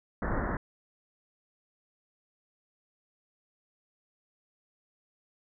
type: low-pass noise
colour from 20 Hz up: pink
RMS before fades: -31 dBFS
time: 0.22-0.57 s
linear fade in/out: 2 ms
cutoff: 1900 Hz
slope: 96 dB/octave
effects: none